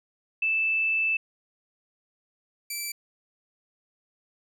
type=tone pair in turn; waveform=sine / 10% pulse; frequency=2637 / 2328 Hz; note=E7 / D7; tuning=0 / -16 cents; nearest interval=major second; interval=216 cents; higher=first; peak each=-22 dBFS; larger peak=neither; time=0.42-1.17 / 2.7-2.92 s; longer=first; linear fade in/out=5 ms; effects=none